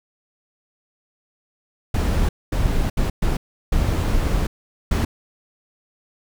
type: noise bursts at uneven times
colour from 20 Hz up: brown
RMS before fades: -19 dBFS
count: 6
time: 1.94-2.29 / 2.52-2.9 / 2.97-3.1 / 3.22-3.37 / 3.72-4.47 / 4.91-5.05 s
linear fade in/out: 5 ms
effects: none